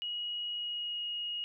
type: tone with pitch glide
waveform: sine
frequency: 2900 to 2878 Hz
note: F#7 to F#7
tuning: -35 to -49 cents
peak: -34 dBFS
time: 0.02-1.44 s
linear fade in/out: 0 ms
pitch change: -14 cents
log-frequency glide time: 0.5-1.07 s
effects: none